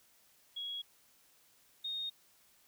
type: tone pair in turn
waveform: sine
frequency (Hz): 3322 / 3706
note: G#7 / A#7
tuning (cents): 0 / -11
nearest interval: major second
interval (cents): 189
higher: second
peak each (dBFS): -38 / -36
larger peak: second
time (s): 0.56-0.82 / 1.84-2.1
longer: neither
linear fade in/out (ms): 10
effects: white hiss -67 dBFS RMS until 2.67 s